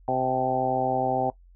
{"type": "harmonic tone with a mistuned harmonic", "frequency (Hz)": 129.6, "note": "C3", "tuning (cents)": -16, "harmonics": [1, 2, 3, 4, 5, 6, 7], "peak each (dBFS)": [-35, -32, -33, -31, -29, -25, -35], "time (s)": [0.08, 1.3], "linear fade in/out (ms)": 2, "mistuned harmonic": 7, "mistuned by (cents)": -72, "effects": ["noise-tail reverb RT60 0.1 s tail -18 dB re dry", "added 44 Hz sine -50 dBFS peak until 1.55 s"]}